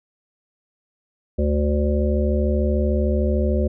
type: harmonic tone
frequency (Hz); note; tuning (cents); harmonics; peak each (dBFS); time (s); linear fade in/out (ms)
73.42; D2; 0; 1 / 3 / 5 / 7 / 8; -19 / -24 / -26 / -27 / -28; 1.38-3.68; 10
effects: none